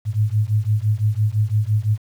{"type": "beating tone pair", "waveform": "sine", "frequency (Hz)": [103.83, 109.73], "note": ["G#2", "A2"], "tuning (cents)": [0, -4], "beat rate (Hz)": 5.9, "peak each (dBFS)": -19, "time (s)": [0.05, 1.98], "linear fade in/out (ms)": 50, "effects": ["8-bit"]}